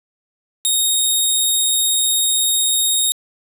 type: tone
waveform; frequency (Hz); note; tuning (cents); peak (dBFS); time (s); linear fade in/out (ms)
10% pulse; 3729; A#7; 0; -6; 0.65-3.12; 0
effects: resampled to 32000 Hz + 8-bit